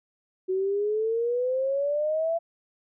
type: exponential sweep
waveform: sine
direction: up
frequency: 370 to 676 Hz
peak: -23 dBFS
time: 0.48-2.39 s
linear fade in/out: 20 ms
effects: none

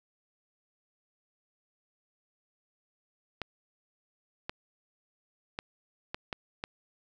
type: clicks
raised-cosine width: 0.3 ms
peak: -18 dBFS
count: 6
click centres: 3.417 / 4.495 / 5.589 / 6.145 / 6.328 / 6.639 s
effects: none

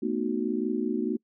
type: chord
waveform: sine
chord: B dominant seventh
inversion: third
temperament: just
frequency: 222.2 / 246.9 / 308.7 / 370.4 Hz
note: A3 / B3 / D#4 / F#4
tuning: +17 / 0 / -14 / +2 cents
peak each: -31 dBFS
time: 0.02-1.17 s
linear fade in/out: 10 ms
effects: noise-tail reverb RT60 0.1 s tail -26 dB re dry

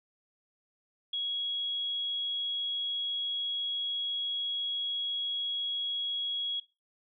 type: tone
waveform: sine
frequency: 3322 Hz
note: G#7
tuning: in tune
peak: -30 dBFS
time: 1.13-6.6 s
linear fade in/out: 5 ms
effects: noise-tail reverb RT60 0.3 s tail -20 dB re dry

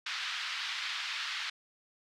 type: band-pass noise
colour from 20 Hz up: white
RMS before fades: -37 dBFS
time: 0.06-1.5 s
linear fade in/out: 5 ms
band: 1200 to 4200 Hz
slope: 24 dB/octave
effects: none

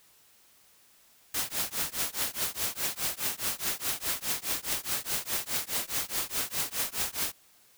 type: noise with tremolo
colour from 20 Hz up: white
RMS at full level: -28 dBFS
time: 1.34-7.32 s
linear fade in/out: 5 ms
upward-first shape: triangle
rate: 4.8 Hz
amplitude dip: 100%
effects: white hiss -61 dBFS RMS until 7.77 s

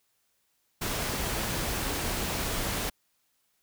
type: noise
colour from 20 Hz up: pink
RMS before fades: -31 dBFS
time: 0.81-2.9 s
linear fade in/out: 10 ms
effects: white hiss -73 dBFS RMS until 3.62 s

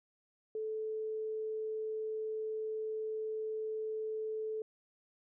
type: tone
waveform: sine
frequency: 436 Hz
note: A4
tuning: 16 cents flat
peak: -35 dBFS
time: 0.55-4.62 s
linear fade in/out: 2 ms
effects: none

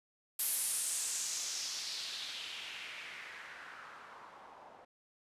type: noise with low-pass filter sweep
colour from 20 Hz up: blue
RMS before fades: -41 dBFS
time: 0.39-4.85 s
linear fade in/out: 5 ms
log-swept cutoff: 12000 to 730 Hz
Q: 2.5
effects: resampled to 32000 Hz

